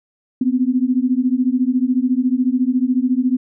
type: beating tone pair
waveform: sine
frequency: 246.9 / 260.9 Hz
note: B3 / C4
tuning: 0 / -5 cents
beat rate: 14 Hz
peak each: -17 dBFS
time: 0.41-3.37 s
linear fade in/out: 5 ms
effects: none